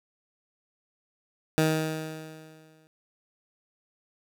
15% pulse tone with exponential decay, 157.5 Hz, D#3, 21 cents sharp, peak -13 dBFS, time 1.58-2.87 s, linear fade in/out 0 ms, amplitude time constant 280 ms, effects none

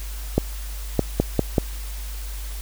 clicks, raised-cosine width 2 ms, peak -3 dBFS, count 5, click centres 0.38 / 0.993 / 1.2 / 1.393 / 1.582 s, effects added 50 Hz sine -29 dBFS peak until 2.61 s + white hiss -40 dBFS RMS until 2.61 s

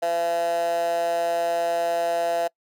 15% pulse tone with high-pass filter, 169.8 Hz, F3, 48 cents flat, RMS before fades -24 dBFS, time 0.02-2.48 s, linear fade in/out 10 ms, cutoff 630 Hz, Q 8.2, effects noise-tail reverb RT60 0.1 s tail -25 dB re dry

